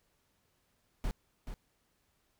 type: noise with echo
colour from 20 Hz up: brown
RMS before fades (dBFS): -33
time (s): 1.04-1.11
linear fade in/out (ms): 0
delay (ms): 430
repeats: 1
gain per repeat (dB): -8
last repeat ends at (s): 1.54
effects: pink hiss -75 dBFS RMS until 2.39 s